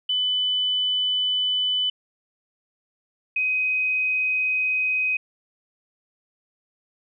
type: tone pair in turn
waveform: sine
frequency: 3000 / 2516 Hz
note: F#7 / D#7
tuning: +23 / +19 cents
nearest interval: minor third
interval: 304 cents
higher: first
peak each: -20 dBFS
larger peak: neither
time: 0.09-1.9 / 3.36-5.17 s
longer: neither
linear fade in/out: 5 ms
effects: none